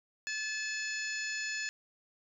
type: harmonic tone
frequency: 864 Hz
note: A5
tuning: 32 cents flat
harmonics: 2 / 3 / 4 / 5 / 6 / 7 / 8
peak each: -37 / -40 / -51 / -44 / -44 / -53 / -43 dBFS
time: 0.27-1.69 s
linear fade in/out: 0 ms
effects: none